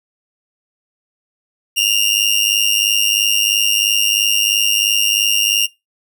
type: tone with amplitude modulation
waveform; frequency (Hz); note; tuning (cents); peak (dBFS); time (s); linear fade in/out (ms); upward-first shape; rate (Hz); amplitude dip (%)
sawtooth; 2810; F7; +10; -6; 1.76-5.67; 20; sine; 103; 70
effects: noise-tail reverb RT60 0.2 s tail -21 dB re dry